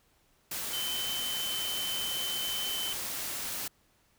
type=tone in noise; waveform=sine; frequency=3066 Hz; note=G7; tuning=39 cents flat; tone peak=-33 dBFS; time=0.73-2.93 s; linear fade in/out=5 ms; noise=white; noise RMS=-36 dBFS; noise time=0.51-3.68 s; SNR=0 dB; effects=pink hiss -68 dBFS RMS until 4.18 s